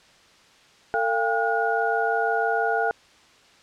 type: tone cluster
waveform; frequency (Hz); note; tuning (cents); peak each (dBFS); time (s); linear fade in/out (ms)
sine; 450.7 / 692 / 798 / 1442; A4 / F5 / G5 / F#6; +42 / -16 / +31 / -45; -26; 0.94-2.91; 0
effects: white hiss -54 dBFS RMS until 3.62 s + low-pass 5000 Hz 12 dB/octave